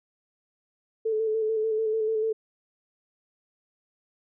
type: tone with vibrato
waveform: sine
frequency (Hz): 438.8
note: A4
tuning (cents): -5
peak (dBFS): -23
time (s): 1.05-2.33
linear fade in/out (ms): 10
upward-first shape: square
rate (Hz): 6.8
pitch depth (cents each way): 25
effects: none